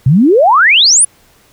sine exponential sweep, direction up, 119.7 to 10400 Hz, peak -4 dBFS, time 0.06-1.05 s, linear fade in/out 5 ms, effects pink hiss -48 dBFS RMS until 1.52 s

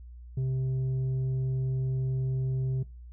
sine tone with tanh clipping, 130.81 Hz, C3, in tune, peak -27 dBFS, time 0.37-2.83 s, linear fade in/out 5 ms, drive 4 dB, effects noise-tail reverb RT60 0.3 s tail -22 dB re dry + added 60 Hz sine -43 dBFS peak until 3.12 s

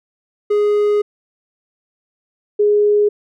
triangle / sine tone pair in turn, 415.3 / 415.3 Hz, G#4 / G#4, 0 / 0 cents, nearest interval unison, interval 0 cents, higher neither, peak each -10 dBFS, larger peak neither, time 0.5-1.02 / 2.59-3.09 s, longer first, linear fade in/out 10 ms, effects none

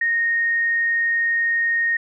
sine tone, 1856 Hz, A#6, 8 cents flat, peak -17 dBFS, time 0.01-1.97 s, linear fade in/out 5 ms, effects none

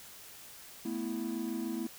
triangle chord, A suspended second, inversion none, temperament equal, 220 / 246.9 / 329.6 Hz, A3 / B3 / E4, 0 / 0 / 0 cents, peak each -36 / -36 / -35 dBFS, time 0.85-1.87 s, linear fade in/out 5 ms, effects tanh soft clip ceiling -22 dBFS + white hiss -51 dBFS RMS until 1.98 s

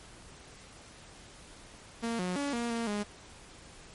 sawtooth tone with pitch steps, 231.2 / 181 / 283.9 / 236.2 / 231.7 / 206.7 Hz, A#3 / F#3 / C#4 / A#3 / A#3 / G#3, -14 / -38 / +41 / +23 / -10 / -8 cents, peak -27 dBFS, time 2.02-3.04 s, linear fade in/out 20 ms, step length 170 ms, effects pink hiss -52 dBFS RMS until 3.94 s + MP3 48 kbps

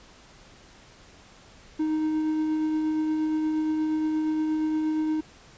triangle tone with tremolo, 311.1 Hz, D#4, in tune, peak -20 dBFS, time 1.79-5.21 s, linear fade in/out 10 ms, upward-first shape triangle, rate 8.5 Hz, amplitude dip 25%, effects pink hiss -52 dBFS RMS until 5.57 s + resampled to 16000 Hz

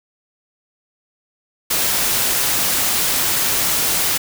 white noise, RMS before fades -18 dBFS, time 1.7-4.18 s, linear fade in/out 10 ms, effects none

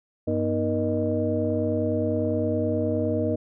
sine tone cluster, 99 / 241.2 / 310.9 / 474.3 / 615 Hz, G2 / B3 / D#4 / A#4 / D#5, +18 / -41 / -1 / +30 / -20 cents, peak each -28 dBFS, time 0.27-3.36 s, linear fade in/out 10 ms, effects tanh soft clip ceiling -11 dBFS

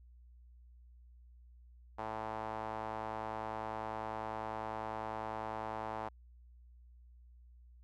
sawtooth tone with band-pass filter, 110 Hz, A2, in tune, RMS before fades -41 dBFS, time 1.98-6.09 s, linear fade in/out 10 ms, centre 870 Hz, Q 2.6, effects added 60 Hz sine -56 dBFS peak until 7.83 s

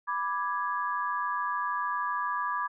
sine chord, G# diminished, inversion first, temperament equal, 987.8 / 1174.7 / 1661.2 Hz, B5 / D6 / G#6, 0 / 0 / 0 cents, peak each -32 / -31 / -35 dBFS, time 0.07-2.68 s, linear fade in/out 20 ms, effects none

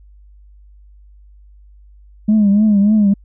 sine tone with vibrato, 207.7 Hz, G#3, in tune, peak -7 dBFS, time 2.28-3.14 s, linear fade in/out 10 ms, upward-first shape triangle, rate 3.4 Hz, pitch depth 98 cents each way, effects tanh soft clip ceiling -6 dBFS + added 50 Hz sine -41 dBFS peak until 3.24 s

